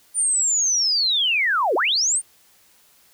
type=linear two-way sweep; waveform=sine; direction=down then up; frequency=9230 to 327.1 to 9230 Hz; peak=-17 dBFS; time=0.14-2.22 s; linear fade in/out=50 ms; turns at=1.75 s; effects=white hiss -56 dBFS RMS until 3.13 s